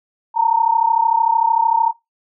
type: tone pair together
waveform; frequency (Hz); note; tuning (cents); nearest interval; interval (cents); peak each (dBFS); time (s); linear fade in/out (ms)
sine; 900 / 933.3; A5 / A#5; +39 / +2; minor second; 63; -15; 0.34-1.93; 50
effects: noise-tail reverb RT60 0.2 s tail -21 dB re dry